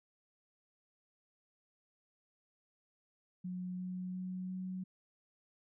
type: tone with pitch steps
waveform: sine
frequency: 181.7 / 182.96 / 184.24 / 185.52 Hz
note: F#3 / F#3 / F#3 / F#3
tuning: -31 / -19 / -7 / +5 cents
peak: -38 dBFS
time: 3.44-4.84 s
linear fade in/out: 10 ms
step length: 350 ms
effects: none